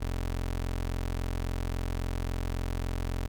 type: tone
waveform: 25% pulse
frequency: 43.65 Hz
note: F1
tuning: in tune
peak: -26 dBFS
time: 0-3.28 s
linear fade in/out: 20 ms
effects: none